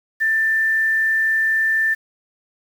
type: tone with quantisation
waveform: sine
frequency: 1778 Hz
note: A6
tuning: 18 cents sharp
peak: -15 dBFS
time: 0.2-1.95 s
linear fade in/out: 20 ms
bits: 7
effects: none